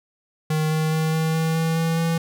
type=tone with pitch steps; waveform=square; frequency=155.7 / 157.05 / 158.42 / 159.8 / 161.19 / 162.59 / 164.01 / 165.44 Hz; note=D#3 / D#3 / D#3 / D#3 / E3 / E3 / E3 / E3; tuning=+2 / +16 / +32 / +47 / -38 / -24 / -8 / +7 cents; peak=-20 dBFS; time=0.5-2.18 s; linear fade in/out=5 ms; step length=210 ms; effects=none